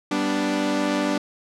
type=chord; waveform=sawtooth; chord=G major; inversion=none; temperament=equal; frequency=196 / 246.9 / 293.7 Hz; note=G3 / B3 / D4; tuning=0 / 0 / 0 cents; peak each=-24 / -24 / -19 dBFS; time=0.11-1.18 s; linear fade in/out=5 ms; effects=low-pass 7000 Hz 12 dB/octave